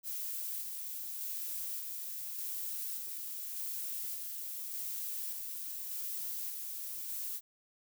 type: noise with tremolo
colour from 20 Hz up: violet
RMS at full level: -39 dBFS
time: 0.03-7.41 s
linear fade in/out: 50 ms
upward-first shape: square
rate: 0.85 Hz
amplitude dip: 25%
effects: none